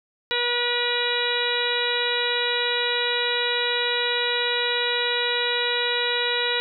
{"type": "harmonic tone", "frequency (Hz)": 483.3, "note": "B4", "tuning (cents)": -38, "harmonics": [1, 2, 3, 4, 5, 6, 7, 8], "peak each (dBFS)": [-28, -32, -30, -29, -31, -32, -32, -26], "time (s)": [0.31, 6.6], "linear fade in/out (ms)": 0, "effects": []}